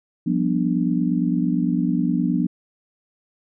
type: chord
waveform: sine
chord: G dominant seventh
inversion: third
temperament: just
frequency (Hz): 176.4 / 196 / 245 / 294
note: F3 / G3 / B3 / D4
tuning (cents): +18 / 0 / -14 / +2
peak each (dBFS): -22 / -28 / -22 / -24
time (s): 0.26-2.47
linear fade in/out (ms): 10
effects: none